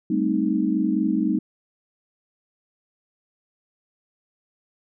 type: chord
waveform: sine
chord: A half-diminished seventh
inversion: third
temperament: equal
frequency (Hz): 196 / 220 / 261.6 / 311.1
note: G3 / A3 / C4 / Eb4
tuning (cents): 0 / 0 / 0 / 0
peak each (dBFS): -25 / -25 / -26 / -23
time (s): 0.1-1.39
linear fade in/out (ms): 5
effects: none